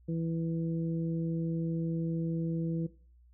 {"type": "harmonic tone", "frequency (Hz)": 164.81, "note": "E3", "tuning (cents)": 0, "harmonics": [1, 2, 3], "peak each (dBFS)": [-31, -37, -42], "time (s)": [0.08, 2.87], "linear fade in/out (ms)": 10, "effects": ["noise-tail reverb RT60 0.4 s tail -18 dB re dry", "added 60 Hz sine -57 dBFS peak until 3.33 s"]}